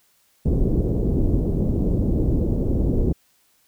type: low-pass noise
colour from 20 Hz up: pink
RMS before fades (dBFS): -20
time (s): 0.45-3.13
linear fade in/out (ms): 10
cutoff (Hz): 420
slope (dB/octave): 24
effects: white hiss -62 dBFS RMS until 3.67 s